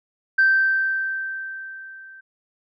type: tone with level ramp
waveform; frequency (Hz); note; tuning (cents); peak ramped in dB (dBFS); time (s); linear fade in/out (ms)
sine; 1559; G6; -10; -11 to -41; 0.38-2.21; 10
effects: tanh soft clip ceiling -9 dBFS